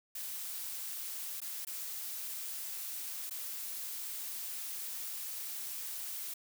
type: noise with dropouts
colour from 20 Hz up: blue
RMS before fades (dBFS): -41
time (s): 0.15-6.34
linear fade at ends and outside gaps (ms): 5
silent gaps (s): 1.404-1.416 / 1.65-1.669 / 3.297-3.308
effects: none